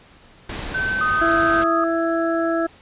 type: noise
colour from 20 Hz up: pink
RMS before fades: -30 dBFS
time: 0.49-1.64 s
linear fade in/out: 5 ms
type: tone with pitch glide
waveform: sine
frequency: 1533 to 1549.9 Hz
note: G6 to G6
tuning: -39 to -20 cents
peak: -20 dBFS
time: 0.74-1.62 s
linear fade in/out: 10 ms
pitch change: +19 cents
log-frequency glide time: 1.1-1.49 s
type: tone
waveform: sine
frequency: 1246 Hz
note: D#6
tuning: 2 cents sharp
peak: -19 dBFS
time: 1.01-1.84 s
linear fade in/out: 2 ms
type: harmonic tone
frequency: 331.6 Hz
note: E4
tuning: 10 cents sharp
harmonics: 1 / 2 / 4 / 5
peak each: -21 / -22 / -27 / -30 dBFS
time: 1.21-2.67 s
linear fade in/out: 10 ms
effects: pink hiss -49 dBFS RMS until 2.81 s + resampled to 8000 Hz